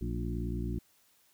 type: harmonic tone with a mistuned harmonic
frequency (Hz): 58.6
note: A#1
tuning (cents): +10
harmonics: 1 / 2 / 3 / 4 / 5 / 6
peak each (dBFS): -35 / -38 / -40 / -41 / -42 / -43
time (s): 0.01-0.79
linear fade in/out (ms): 5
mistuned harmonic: 4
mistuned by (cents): -61
effects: white hiss -67 dBFS RMS until 1.33 s